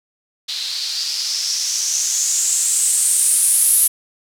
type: noise with low-pass filter sweep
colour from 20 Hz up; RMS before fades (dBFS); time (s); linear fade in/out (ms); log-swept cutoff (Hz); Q
violet; -18; 0.48-3.88; 10; 4000 to 11000; 5
effects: none